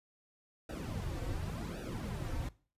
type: noise with flanger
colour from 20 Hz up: brown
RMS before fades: -39 dBFS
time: 0.69-2.49 s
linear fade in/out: 5 ms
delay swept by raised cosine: 0.93 to 4.93 ms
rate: 0.9 Hz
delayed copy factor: -0.9
effects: noise-tail reverb RT60 0.4 s tail -20 dB re dry + resampled to 32000 Hz